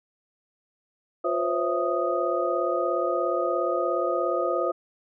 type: tone cluster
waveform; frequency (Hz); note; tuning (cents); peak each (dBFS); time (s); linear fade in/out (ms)
sine; 352.7 / 506 / 543 / 662 / 1243; F4 / B4 / C#5 / E5 / D#6; +17 / +42 / -36 / +7 / -2; -29; 1.24-4.72; 10
effects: none